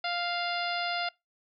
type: harmonic tone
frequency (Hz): 698.5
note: F5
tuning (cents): 0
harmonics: 1 / 2 / 3 / 4 / 5 / 6 / 7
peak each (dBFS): -32 / -35 / -37 / -38 / -39 / -40 / -40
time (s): 0.04-1.09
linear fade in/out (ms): 5
effects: noise-tail reverb RT60 0.2 s tail -23 dB re dry + MP3 96 kbps